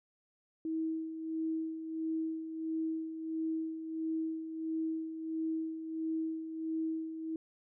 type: tone with tremolo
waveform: sine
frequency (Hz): 321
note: E4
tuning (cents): -46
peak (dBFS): -31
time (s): 0.65-7.36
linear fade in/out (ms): 2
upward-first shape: sine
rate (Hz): 1.5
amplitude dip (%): 60
effects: none